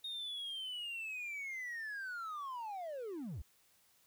triangle linear sweep, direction down, 3726 to 51.91 Hz, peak -38 dBFS, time 0.04-3.42 s, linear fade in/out 5 ms, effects tanh soft clip ceiling -34 dBFS + white hiss -70 dBFS RMS until 4.06 s

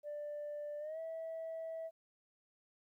sine tone with pitch glide, 590 to 650.9 Hz, D5 to E5, +8 to -22 cents, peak -39 dBFS, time 0.03-1.91 s, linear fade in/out 50 ms, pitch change +170 cents, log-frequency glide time 0.79-0.99 s, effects tanh soft clip ceiling -38 dBFS + 13-bit

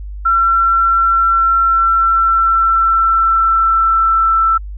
sine tone with pitch glide, 1354 to 1330.7 Hz, E6 to E6, +46 to +16 cents, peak -9 dBFS, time 0.25-4.58 s, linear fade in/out 10 ms, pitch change -30 cents, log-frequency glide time 1-4.45 s, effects added 50 Hz sine -24 dBFS peak until 4.77 s

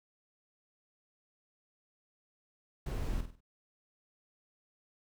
brown noise with echo, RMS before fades -36 dBFS, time 2.86-3.21 s, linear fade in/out 5 ms, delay 49 ms, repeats 4, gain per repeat -8 dB, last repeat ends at 3.406 s, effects none

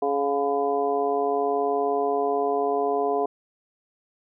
harmonic tone with a mistuned harmonic, 140.7 Hz, C#3, 26 cents sharp, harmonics 2 / 3 / 4 / 5 / 6 / 7, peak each -33 / -24 / -36 / -25 / -38 / -32 dBFS, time 0.02-3.26 s, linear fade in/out 5 ms, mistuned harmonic 7, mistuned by +34 cents, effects none

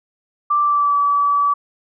sine tone with pitch glide, 1174.7 to 1148.5 Hz, D6 to D6, 0 to -39 cents, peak -13 dBFS, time 0.5-1.54 s, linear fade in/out 10 ms, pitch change -39 cents, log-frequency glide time 0.61-0.97 s, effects none

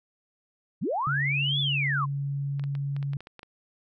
sine linear two-way sweep, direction up then down, 110 to 3520 to 975 Hz, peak -25 dBFS, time 0.81-2.06 s, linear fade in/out 20 ms, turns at 1.6 s
sine tone, 140.3 Hz, C#3, 21 cents sharp, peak -27 dBFS, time 1.07-3.17 s, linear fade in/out 2 ms
clicks, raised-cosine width 0.3 ms, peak -28 dBFS, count 10, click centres 2.596 / 2.639 / 2.752 / 2.965 / 3.028 / 3.134 / 3.206 / 3.271 / 3.393 / 3.431 s
effects none

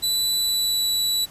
sawtooth tone with pitch glide, 3970 to 3943 Hz, B7 to B7, +8 to -4 cents, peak -17 dBFS, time 0.02-1.26 s, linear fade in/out 20 ms, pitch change -12 cents, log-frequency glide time 0.38-0.88 s, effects pink hiss -46 dBFS RMS until 1.3 s + resampled to 32000 Hz

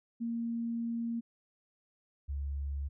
sine tone pair in turn, 232.3 / 70.27 Hz, A#3 / C#2, -6 / +24 cents, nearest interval octave + major sixth, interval 2070 cents, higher first, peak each -32 / -33 dBFS, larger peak first, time 0.2-1.21 / 2.28-2.89 s, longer first, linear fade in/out 20 ms, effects none

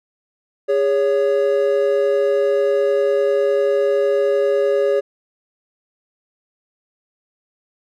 triangle tone pair together, 409.3 / 559 Hz, G#4 / C#5, -25 / +14 cents, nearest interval perfect fourth, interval 539 cents, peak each -15 dBFS, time 0.68-5.01 s, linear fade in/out 20 ms, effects none

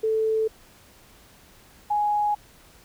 sine tone pair in turn, 440 / 832.6 Hz, A4 / G#5, 0 / +4 cents, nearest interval major seventh, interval 1104 cents, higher second, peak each -20 dBFS, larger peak neither, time 0.03-0.48 / 1.9-2.35 s, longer neither, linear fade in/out 10 ms, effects pink hiss -53 dBFS RMS until 2.84 s

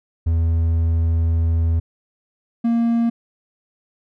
triangle tone pair in turn, 82.4 / 232.6 Hz, E2 / A#3, 0 / -4 cents, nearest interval octave + tritone, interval 1796 cents, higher second, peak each -13 dBFS, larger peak neither, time 0.26-1.8 / 2.64-3.1 s, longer first, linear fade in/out 10 ms, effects none

